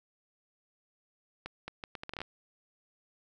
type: accelerating click train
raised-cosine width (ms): 0.3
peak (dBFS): -23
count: 11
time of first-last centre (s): 1.46-2.216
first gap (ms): 220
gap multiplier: 0.72
effects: none